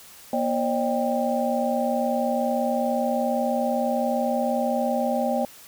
sine tone cluster, 239.3 / 545 / 605 / 791 Hz, A#3 / C#5 / D#5 / G5, +46 / -29 / -49 / +15 cents, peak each -26 / -27 / -27 / -27 dBFS, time 0.33-5.45 s, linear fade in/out 2 ms, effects white hiss -47 dBFS RMS until 5.67 s

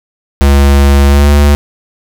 square tone with pitch glide, 70 to 72.3 Hz, C#2 to D2, +18 to -27 cents, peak -4 dBFS, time 0.41-1.55 s, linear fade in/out 0 ms, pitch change +55 cents, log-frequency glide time 1.08-1.3 s, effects none

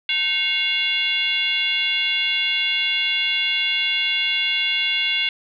sine tone with frequency modulation, 2794 Hz, F7, in tune, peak -18 dBFS, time 0.09-5.29 s, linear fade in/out 2 ms, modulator 627 Hz, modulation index 1.3, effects none

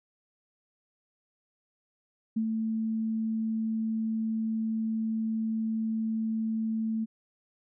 sine tone with ADSR envelope, 221.9 Hz, A3, 15 cents sharp, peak -24 dBFS, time 2.36-7.06 s, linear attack 10 ms, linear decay 77 ms, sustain -3 dB, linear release 27 ms, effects none

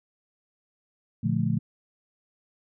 sine chord, Bb major seventh, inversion none, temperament just, 116.54 / 145.68 / 174.81 / 218.5 Hz, Bb2 / D3 / F3 / A3, 0 / -14 / +2 / -12 cents, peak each -28 dBFS, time 1.23-1.59 s, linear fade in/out 10 ms, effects none

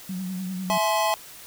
sine tone with vibrato, 185.8 Hz, F#3, 7 cents sharp, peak -28 dBFS, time 0.09-0.78 s, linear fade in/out 5 ms, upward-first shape triangle, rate 10 Hz, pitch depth 62 cents each way
square chord, E augmented, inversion none, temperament equal with one note detuned, 659.3 / 848.6 / 1046.5 Hz, E5 / G#5 / B#5, 0 / +37 / 0 cents, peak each -26 / -25 / -27 dBFS, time 0.7-1.14 s, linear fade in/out 0 ms
effects white hiss -44 dBFS RMS until 1.46 s

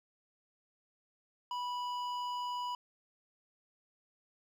sine tone with hard clipping, 983 Hz, B5, 8 cents flat, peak -37 dBFS, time 1.51-2.75 s, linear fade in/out 2 ms, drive 10 dB, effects none

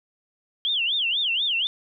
sine tone with vibrato, 3136 Hz, G7, in tune, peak -21 dBFS, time 0.65-1.67 s, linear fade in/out 0 ms, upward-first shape sine, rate 4.1 Hz, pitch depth 270 cents each way, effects none

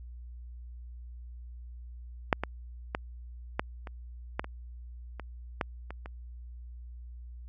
clicks, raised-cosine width 0.5 ms, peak -6 / -15 / -14 / -12 / -26 / -14 / -24 / -24 / -13 / -25 / -27 dBFS, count 11, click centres 2.328 / 2.436 / 2.949 / 3.595 / 3.872 / 4.395 / 4.444 / 5.197 / 5.612 / 5.906 / 6.059 s, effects added 60 Hz sine -42 dBFS peak until 7.48 s

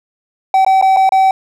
triangle tone with dropouts, 766 Hz, G5, 40 cents flat, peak -5 dBFS, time 0.54-1.31 s, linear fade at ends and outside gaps 2 ms, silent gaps 0.648-0.664 / 0.814-0.824 / 0.964-0.969 / 1.092-1.121 s, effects none

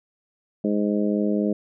harmonic tone, 103.83 Hz, G#2, in tune, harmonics 2 / 3 / 4 / 5 / 6, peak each -22 / -26 / -28 / -30 / -32 dBFS, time 0.64-1.53 s, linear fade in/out 5 ms, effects none

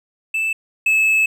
triangle tone pair in turn, 2637 / 2602 Hz, E7 / E7, 0 / -23 cents, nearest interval unison, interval 23 cents, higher first, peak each -16 / -11 dBFS, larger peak second, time 0.34-0.53 / 0.86-1.26 s, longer second, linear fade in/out 5 ms, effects none

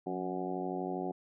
harmonic tone with a mistuned harmonic, 92.5 Hz, F#2, in tune, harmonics 2 / 3 / 4 / 5 / 6 / 7 / 8 / 9, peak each -41 / -40 / -38 / -46 / -46 / -47 / -40 / -48 dBFS, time 0.06-1.12 s, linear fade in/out 10 ms, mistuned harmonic 2, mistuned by -60 cents, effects none

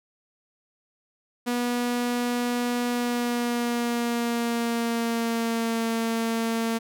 sawtooth tone with pitch glide, 242.7 to 227.8 Hz, B3 to A#3, -30 to -40 cents, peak -20 dBFS, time 1.46-6.79 s, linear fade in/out 20 ms, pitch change -110 cents, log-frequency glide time 2.88-5.85 s, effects none

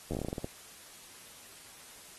slowing click train, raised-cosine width 2 ms, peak -22 dBFS, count 12, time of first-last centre 0.11-0.444 s, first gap 11 ms, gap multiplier 1.19, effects white hiss -52 dBFS RMS until 2.18 s + AAC 32 kbps

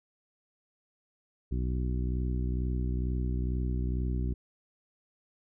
harmonic tone, 62.2 Hz, B1, 13 cents sharp, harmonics 1 / 2 / 3 / 4 / 5 / 6, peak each -29 / -35 / -39 / -41 / -43 / -45 dBFS, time 1.51-4.34 s, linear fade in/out 10 ms, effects none

